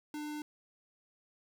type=tone; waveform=square; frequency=299.5 Hz; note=D4; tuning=34 cents sharp; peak=-39 dBFS; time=0.14-0.42 s; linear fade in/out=2 ms; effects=11-bit